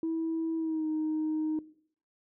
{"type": "tone with pitch glide", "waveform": "sine", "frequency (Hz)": [325.4, 311.1], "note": ["E4", "D#4"], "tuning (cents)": [-22, 0], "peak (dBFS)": -27, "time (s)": [0.03, 1.59], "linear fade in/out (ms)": 2, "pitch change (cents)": -78, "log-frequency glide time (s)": [0.57, 0.87], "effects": ["noise-tail reverb RT60 0.6 s tail -19 dB re dry", "tanh soft clip ceiling -25 dBFS"]}